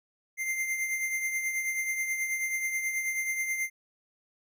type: tone with tremolo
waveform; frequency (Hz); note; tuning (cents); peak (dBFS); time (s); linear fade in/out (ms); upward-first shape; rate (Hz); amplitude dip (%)
square; 2093; C7; 0; -27; 0.37-3.7; 50; triangle; 9.3; 55
effects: none